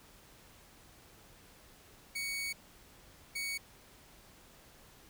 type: tone bursts at uneven times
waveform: sawtooth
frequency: 2234 Hz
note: C#7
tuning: 13 cents sharp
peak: -32 dBFS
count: 2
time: 2.15-2.53 / 3.35-3.58 s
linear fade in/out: 10 ms
effects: pink hiss -59 dBFS RMS until 5.09 s